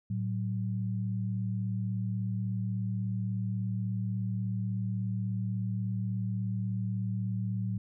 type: tone pair together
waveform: sine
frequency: 111.5 / 187.94 Hz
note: A2 / F#3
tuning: +23 / +27 cents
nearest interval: major sixth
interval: 904 cents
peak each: -31 / -34 dBFS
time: 0.1-7.78 s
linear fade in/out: 5 ms
effects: none